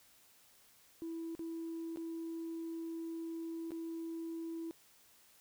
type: tone with dropouts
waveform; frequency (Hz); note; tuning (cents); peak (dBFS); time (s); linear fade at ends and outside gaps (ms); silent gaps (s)
sine; 329.6; E4; 0; -38; 1.02-4.71; 0; 1.351-1.393 / 1.96-1.972 / 3.707-3.718
effects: tanh soft clip ceiling -36 dBFS + white hiss -65 dBFS RMS until 5.4 s